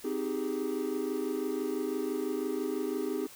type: chord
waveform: triangle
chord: Ab major seventh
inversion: first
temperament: just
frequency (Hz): 259.6 / 311.5 / 389.3 / 415.3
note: C4 / Eb4 / G4 / Ab4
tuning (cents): -13 / +2 / -12 / 0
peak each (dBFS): -35 / -34 / -33 / -34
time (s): 0.04-3.27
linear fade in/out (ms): 10
effects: white hiss -51 dBFS RMS until 3.35 s